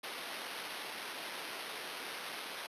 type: noise with sample-and-hold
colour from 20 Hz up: blue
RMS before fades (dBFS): -43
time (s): 0.03-2.67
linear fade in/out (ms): 10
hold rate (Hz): 7350
effects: high-pass 300 Hz 12 dB/octave + resampled to 32000 Hz